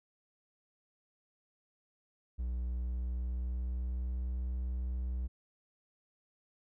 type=tone with pitch glide; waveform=triangle; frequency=61 to 62.35 Hz; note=B1 to B1; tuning=-21 to +17 cents; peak=-31 dBFS; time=2.38-5.28 s; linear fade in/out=20 ms; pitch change=+38 cents; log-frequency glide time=2.63-4.41 s; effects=none